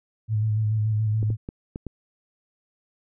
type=tone with vibrato; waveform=sine; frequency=108.1 Hz; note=A2; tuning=30 cents flat; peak=-20 dBFS; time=0.28-1.37 s; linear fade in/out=50 ms; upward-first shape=square; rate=7 Hz; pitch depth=28 cents each way
type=clicks; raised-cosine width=3 ms; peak=-19 dBFS; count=5; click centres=1.229 / 1.303 / 1.489 / 1.759 / 1.867 s
effects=none